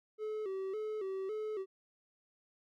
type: tone with vibrato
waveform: triangle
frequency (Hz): 406.1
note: G#4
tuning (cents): -39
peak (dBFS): -34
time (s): 0.18-1.66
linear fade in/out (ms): 50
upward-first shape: square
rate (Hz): 1.8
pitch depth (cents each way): 100
effects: none